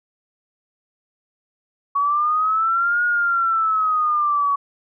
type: linear two-way sweep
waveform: sine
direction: up then down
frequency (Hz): 1121 to 1443 to 1121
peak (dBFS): -16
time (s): 1.95-4.56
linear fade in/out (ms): 10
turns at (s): 3.04
effects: none